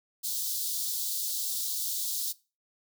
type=high-pass noise; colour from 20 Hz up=white; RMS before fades=-32 dBFS; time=0.23-2.33 s; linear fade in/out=20 ms; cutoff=3600 Hz; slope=48 dB/octave; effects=noise-tail reverb RT60 0.3 s tail -20 dB re dry